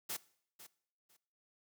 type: noise with echo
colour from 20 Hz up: white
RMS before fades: -40 dBFS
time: 0.09-0.17 s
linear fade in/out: 10 ms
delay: 500 ms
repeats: 2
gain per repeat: -14 dB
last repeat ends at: 1.17 s
effects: noise-tail reverb RT60 0.6 s tail -20 dB re dry + high-pass 100 Hz 12 dB/octave